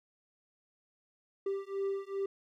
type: beating tone pair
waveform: triangle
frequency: 391.6 / 394.1 Hz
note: G4 / G4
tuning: -2 / +9 cents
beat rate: 2.5 Hz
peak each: -34 / -34 dBFS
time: 1.46-2.26 s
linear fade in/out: 5 ms
effects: none